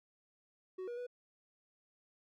triangle tone with pitch steps, 372.7 / 479.7 / 490.9 Hz, F#4 / A#4 / B4, +13 / +50 / -10 cents, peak -38 dBFS, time 0.78-1.068 s, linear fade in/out 10 ms, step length 96 ms, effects none

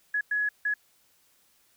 sine tone bursts at uneven times, 1685 Hz, G#6, 25 cents sharp, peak -24 dBFS, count 3, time 0.14-0.21 / 0.31-0.49 / 0.65-0.74 s, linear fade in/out 5 ms, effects white hiss -65 dBFS RMS until 1.76 s

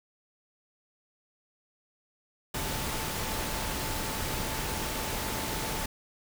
sine tone in noise, 880 Hz, A5, in tune, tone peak -42 dBFS, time 2.54-5.86 s, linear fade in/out 5 ms, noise pink, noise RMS -33 dBFS, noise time 2.54-5.86 s, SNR -12 dB, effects none

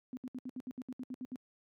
sine tone bursts, 253.5 Hz, B3, 45 cents sharp, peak -38 dBFS, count 12, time 0.13-1.358 s, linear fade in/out 0 ms, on 40 ms, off 68 ms, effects high-pass 150 Hz 12 dB/octave

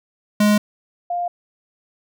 square / sine tone pair in turn, 208.8 / 702.3 Hz, G#3 / F5, +10 / +10 cents, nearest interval octave + major sixth, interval 2100 cents, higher second, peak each -13 / -20 dBFS, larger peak first, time 0.4-0.58 / 1.1-1.28 s, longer neither, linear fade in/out 5 ms, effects none

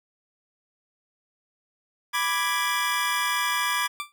25% pulse chord, G# diminished, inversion first, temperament equal, 987.8 / 1174.7 / 1661.2 Hz, B5 / D6 / G#6, 0 / 0 / 0 cents, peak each -24 dBFS, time 2.13-3.88 s, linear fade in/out 20 ms
20% pulse tone with exponential decay, 1175 Hz, D6, 1 cent sharp, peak -21 dBFS, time 4-4.12 s, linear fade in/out 0 ms, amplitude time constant 26 ms
effects none

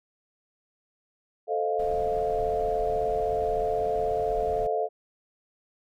sine chord, F dominant seventh, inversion first, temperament equal, 440 / 523.3 / 622.3 / 698.5 Hz, A4 / C5 / Eb5 / F5, 0 / 0 / 0 / 0 cents, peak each -28 / -34 / -31 / -28 dBFS, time 1.47-4.89 s, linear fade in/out 50 ms
brown noise, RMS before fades -39 dBFS, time 1.79-4.67 s, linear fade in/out 5 ms
effects none

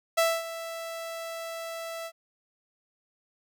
sawtooth tone with ADSR envelope, 661 Hz, E5, 5 cents sharp, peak -16 dBFS, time 0.17-2.12 s, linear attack 14 ms, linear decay 240 ms, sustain -15 dB, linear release 62 ms, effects none

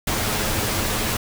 pink noise with comb filter, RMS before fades -23 dBFS, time 0.07-1.17 s, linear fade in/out 5 ms, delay 9.4 ms, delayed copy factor +0.6, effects none

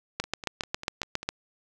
two click trains, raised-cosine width 0.2 ms, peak -10 / -21 dBFS, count 9 / 6, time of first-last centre 0.2-1.29 / 0.24-1.23 s, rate 7.34 / 5.05 Hz, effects none

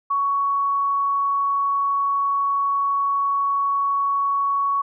sine tone, 1117 Hz, C#6, 13 cents sharp, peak -18 dBFS, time 0.1-4.82 s, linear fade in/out 10 ms, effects none

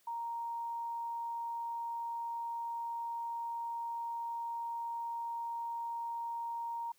sine tone, 932.3 Hz, A#5, in tune, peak -36 dBFS, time 0.07-6.92 s, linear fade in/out 5 ms, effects white hiss -70 dBFS RMS until 6.98 s + high-pass 100 Hz 12 dB/octave

